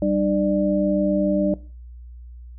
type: tone cluster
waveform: sine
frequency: 194.5 / 301.7 / 593 Hz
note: G3 / D4 / D5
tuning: -13 / +47 / +17 cents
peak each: -22 dBFS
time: 0.02-1.54 s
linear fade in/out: 2 ms
effects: noise-tail reverb RT60 0.4 s tail -20 dB re dry + added 60 Hz sine -37 dBFS peak until 2.58 s